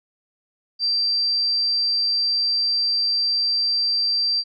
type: tone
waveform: sine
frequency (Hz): 4699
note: D8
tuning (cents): 0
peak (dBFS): -18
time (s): 0.79-4.44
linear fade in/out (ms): 50
effects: none